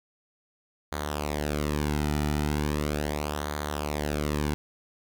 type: tone with flanger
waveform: sawtooth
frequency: 74.3 Hz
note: D2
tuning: 21 cents sharp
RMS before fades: -29 dBFS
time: 0.92-4.54 s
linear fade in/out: 0 ms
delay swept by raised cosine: 0.37 to 1.87 ms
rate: 0.38 Hz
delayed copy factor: -0.7
effects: none

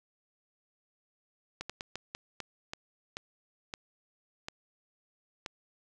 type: slowing click train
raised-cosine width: 0.2 ms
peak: -20 dBFS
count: 11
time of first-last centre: 1.61-5.462 s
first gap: 86 ms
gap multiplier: 1.31
effects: none

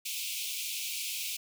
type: high-pass noise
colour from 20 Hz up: pink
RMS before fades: -36 dBFS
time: 0.05-1.37 s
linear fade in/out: 10 ms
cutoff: 2300 Hz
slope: 96 dB/octave
effects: none

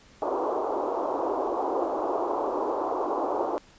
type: band-pass noise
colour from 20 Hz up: pink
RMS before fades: -28 dBFS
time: 0.22-3.58 s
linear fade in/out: 0 ms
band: 310 to 1100 Hz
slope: 48 dB/octave
effects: pink hiss -55 dBFS RMS until 3.78 s + resampled to 16000 Hz

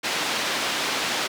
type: band-pass noise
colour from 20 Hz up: white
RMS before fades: -26 dBFS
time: 0.03-1.28 s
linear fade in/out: 20 ms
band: 210 to 3900 Hz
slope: 12 dB/octave
effects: none

